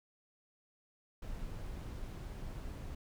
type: noise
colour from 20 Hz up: brown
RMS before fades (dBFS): -43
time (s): 1.22-2.95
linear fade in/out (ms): 5
effects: none